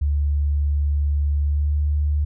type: tone with pitch glide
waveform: sine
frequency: 72.5 to 73.81 Hz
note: D2 to D2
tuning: -22 to +9 cents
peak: -17 dBFS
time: 0.01-2.25 s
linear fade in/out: 10 ms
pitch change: +31 cents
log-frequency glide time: 1.42-1.74 s
effects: none